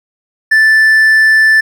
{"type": "tone", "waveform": "triangle", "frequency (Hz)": 1760, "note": "A6", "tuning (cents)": 0, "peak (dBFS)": -3, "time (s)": [0.51, 1.61], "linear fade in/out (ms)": 10, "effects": []}